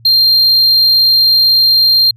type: tone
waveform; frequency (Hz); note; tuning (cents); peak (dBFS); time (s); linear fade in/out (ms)
triangle; 4186; C8; 0; -5; 0.05-2.11; 5
effects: added 115 Hz sine -39 dBFS peak until 2.16 s